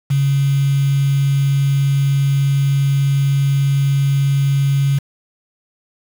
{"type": "tone with quantisation", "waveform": "sine", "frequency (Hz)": 138.59, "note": "C#3", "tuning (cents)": 0, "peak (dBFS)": -12, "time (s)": [0.1, 4.99], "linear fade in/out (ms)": 10, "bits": 5, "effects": []}